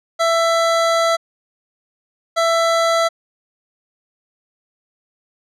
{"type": "tone pair in turn", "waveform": "25% pulse", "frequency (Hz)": [665, 665], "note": ["E5", "E5"], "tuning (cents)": [15, 15], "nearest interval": "unison", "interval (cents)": 0, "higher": "neither", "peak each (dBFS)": -10, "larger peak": "neither", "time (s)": [[0.19, 1.17], [2.36, 3.09]], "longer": "first", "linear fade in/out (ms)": 20, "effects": ["low-pass 7000 Hz 12 dB/octave"]}